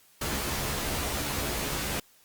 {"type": "noise with comb filter", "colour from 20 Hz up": "pink", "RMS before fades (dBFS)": -31, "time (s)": [0.21, 2], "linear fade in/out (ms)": 5, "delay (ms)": 14, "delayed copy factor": 0.75, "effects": ["white hiss -60 dBFS RMS until 2.24 s", "Opus 48 kbps"]}